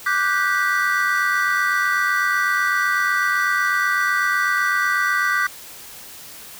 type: chord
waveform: triangle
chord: G major seventh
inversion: second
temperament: equal with one note detuned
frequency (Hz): 1174.7 / 1480 / 1568 / 1956.2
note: D6 / F#6 / G6 / B6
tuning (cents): 0 / 0 / 0 / -17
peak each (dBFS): -21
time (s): 0.06-5.47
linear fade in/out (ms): 5
effects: white hiss -39 dBFS RMS until 6.59 s